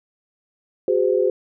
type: tone cluster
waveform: sine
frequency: 369 / 409.2 / 513 Hz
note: F#4 / G#4 / C5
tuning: -5 / -26 / -34 cents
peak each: -20 dBFS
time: 0.88-1.3 s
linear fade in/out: 2 ms
effects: none